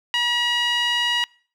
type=tone with band-pass filter; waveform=sawtooth; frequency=960 Hz; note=B5; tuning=49 cents flat; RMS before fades=-21 dBFS; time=0.14-1.24 s; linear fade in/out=0 ms; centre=2700 Hz; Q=3; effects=noise-tail reverb RT60 0.5 s tail -26 dB re dry